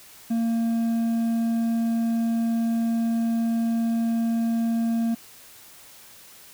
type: tone with hard clipping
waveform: triangle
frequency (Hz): 229.4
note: A#3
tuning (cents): -28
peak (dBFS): -22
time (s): 0.3-5.15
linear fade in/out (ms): 10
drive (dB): 7
effects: white hiss -48 dBFS RMS until 6.53 s